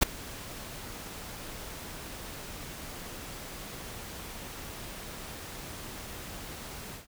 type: noise with ADSR envelope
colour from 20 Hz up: pink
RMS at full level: -19 dBFS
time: 0.01-7.07 s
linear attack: 19 ms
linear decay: 8 ms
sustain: -23 dB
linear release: 130 ms
effects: none